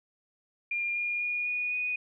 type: tone with pitch steps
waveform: sine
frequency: 2404 / 2422 / 2440 / 2459 / 2477 Hz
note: D7 / D#7 / D#7 / D#7 / D#7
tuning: +40 / -47 / -34 / -21 / -8 cents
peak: -28 dBFS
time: 0.71-1.96 s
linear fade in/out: 5 ms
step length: 250 ms
effects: none